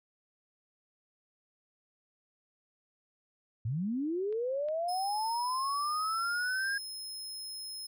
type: linear sweep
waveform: sine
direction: up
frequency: 101.3 to 1637 Hz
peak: -30 dBFS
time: 3.65-6.78 s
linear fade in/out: 5 ms
type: clicks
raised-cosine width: 0.3 ms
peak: -40 / -37 dBFS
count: 2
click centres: 4.326 / 4.686 s
type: tone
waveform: sawtooth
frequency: 5160 Hz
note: E8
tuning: 38 cents flat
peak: -37 dBFS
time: 4.88-7.87 s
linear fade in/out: 10 ms
effects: none